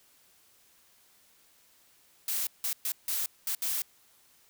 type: noise bursts at uneven times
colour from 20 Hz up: blue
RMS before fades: -31 dBFS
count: 6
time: 2.28-2.47 / 2.64-2.73 / 2.85-2.92 / 3.08-3.26 / 3.47-3.55 / 3.62-3.82 s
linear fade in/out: 2 ms
effects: white hiss -63 dBFS RMS until 4.49 s